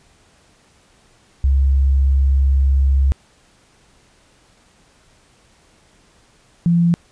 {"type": "tone pair in turn", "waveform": "sine", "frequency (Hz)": [67.8, 170.85], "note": ["C#2", "F3"], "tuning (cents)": [-38, -38], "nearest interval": "octave + major third", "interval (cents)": 1600, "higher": "second", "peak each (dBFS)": -11, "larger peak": "neither", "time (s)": [[1.44, 3.12], [6.66, 6.94]], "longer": "first", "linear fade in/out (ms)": 0, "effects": ["pink hiss -54 dBFS RMS until 7.11 s", "resampled to 22050 Hz"]}